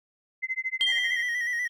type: tone with tremolo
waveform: sine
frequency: 2058 Hz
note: C7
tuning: 29 cents flat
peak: -24 dBFS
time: 0.42-1.22 s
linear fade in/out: 20 ms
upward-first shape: sine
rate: 13 Hz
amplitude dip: 100%
type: tone with exponential decay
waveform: sine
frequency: 3181 Hz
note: G7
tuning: 25 cents sharp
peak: -19 dBFS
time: 0.81-1.69 s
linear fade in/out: 0 ms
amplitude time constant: 190 ms
type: tone with vibrato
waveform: triangle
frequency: 1926 Hz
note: B6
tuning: 44 cents flat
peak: -24 dBFS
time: 0.86-1.68 s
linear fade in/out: 10 ms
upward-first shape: square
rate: 8.2 Hz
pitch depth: 44 cents each way
effects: tanh soft clip ceiling -16 dBFS